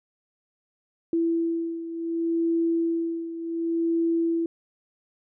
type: beating tone pair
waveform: sine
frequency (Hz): 332.6 / 333.28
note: E4 / E4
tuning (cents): +16 / +19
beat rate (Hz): 0.68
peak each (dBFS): -24 / -29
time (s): 1.13-4.46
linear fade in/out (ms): 2
effects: none